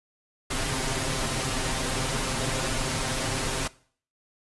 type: noise with comb filter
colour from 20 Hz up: pink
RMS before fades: -28 dBFS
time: 0.5-3.68 s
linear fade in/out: 10 ms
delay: 7.6 ms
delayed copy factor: +0.7
effects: noise-tail reverb RT60 0.5 s tail -20 dB re dry + resampled to 24000 Hz